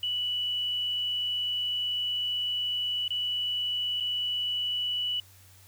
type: tone with dropouts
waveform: sine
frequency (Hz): 2956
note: F#7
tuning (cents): -2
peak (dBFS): -27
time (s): 0.03-5.2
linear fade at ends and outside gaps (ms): 2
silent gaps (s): 3.08-3.105 / 4.001-4.006
effects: added 94 Hz sine -55 dBFS peak until 5.67 s + white hiss -57 dBFS RMS until 5.67 s